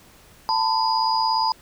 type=tone cluster; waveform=sine; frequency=889 / 1006 / 4922 Hz; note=A5 / B5 / D#8; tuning=+18 / +32 / -20 cents; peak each=-21 / -23 / -25 dBFS; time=0.49-1.52 s; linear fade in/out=0 ms; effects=pink hiss -51 dBFS RMS until 1.61 s